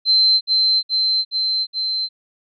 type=tone with echo; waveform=sine; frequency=4100 Hz; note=C8; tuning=36 cents flat; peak=-11 dBFS; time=0.05-0.41 s; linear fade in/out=50 ms; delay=420 ms; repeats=4; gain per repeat=-2 dB; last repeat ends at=2.09 s; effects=none